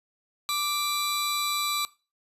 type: tone pair together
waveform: sawtooth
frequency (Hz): 1174.7 / 3951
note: D6 / B7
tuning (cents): 0 / 0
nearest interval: octave + major sixth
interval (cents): 2100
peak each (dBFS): -25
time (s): 0.49-1.85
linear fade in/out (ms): 0
effects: noise-tail reverb RT60 0.3 s tail -19 dB re dry + resampled to 32000 Hz